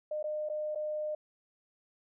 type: tone with dropouts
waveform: sine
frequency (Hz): 608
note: D#5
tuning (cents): -40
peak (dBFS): -32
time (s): 0.11-1.15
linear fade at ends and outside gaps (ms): 5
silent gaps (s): 0.228-0.24 / 0.489-0.497 / 0.749-0.756
effects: none